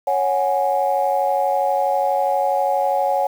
sine chord, C# suspended fourth, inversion none, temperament just, 554.4 / 739.2 / 831.5 Hz, C#5 / F#5 / G#5, 0 / -2 / +2 cents, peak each -20 dBFS, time 0.07-3.27 s, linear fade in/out 5 ms, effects tanh soft clip ceiling -7 dBFS + 7-bit

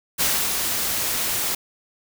white noise with ADSR envelope, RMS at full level -20 dBFS, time 0.18-1.55 s, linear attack 27 ms, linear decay 300 ms, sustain -4 dB, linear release 5 ms, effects none

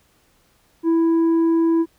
sine tone with tanh clipping, 330 Hz, E4, 2 cents sharp, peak -15 dBFS, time 0.83-1.86 s, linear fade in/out 50 ms, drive 4 dB, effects pink hiss -60 dBFS RMS until 1.98 s

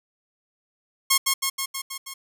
5% pulse tone with echo, 1081 Hz, C#6, 44 cents flat, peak -4 dBFS, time 1.1-1.18 s, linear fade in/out 10 ms, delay 160 ms, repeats 6, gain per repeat -3 dB, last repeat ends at 2.14 s, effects none

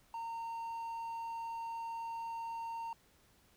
triangle tone, 918 Hz, A#5, 27 cents flat, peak -37 dBFS, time 0.14-2.93 s, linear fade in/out 2 ms, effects pink hiss -68 dBFS RMS until 3.56 s

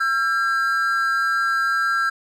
triangle tone pair together, 1351 / 1608.9 Hz, E6 / G6, +42 / +45 cents, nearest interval minor third, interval 303 cents, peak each -19 / -19 dBFS, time 0-2.1 s, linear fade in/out 10 ms, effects none

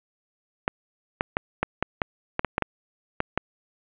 clicks, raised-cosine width 0.5 ms, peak -7 dBFS, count 12, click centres 0.679 / 1.209 / 1.369 / 1.63 / 1.826 / 2.018 / 2.394 / 2.447 / 2.581 / 2.623 / 3.204 / 3.376 s, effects resampled to 8000 Hz + 8-bit

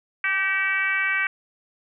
sine tone with frequency modulation, 1918 Hz, A#6, 49 cents sharp, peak -20 dBFS, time 0.24-1.27 s, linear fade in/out 2 ms, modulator 373 Hz, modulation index 1.5, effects none

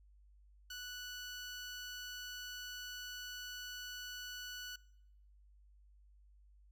15% pulse tone, 1480 Hz, F#6, in tune, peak -38 dBFS, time 0.7-4.76 s, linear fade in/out 5 ms, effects noise-tail reverb RT60 0.9 s tail -24 dB re dry + added 50 Hz sine -61 dBFS peak until 6.71 s

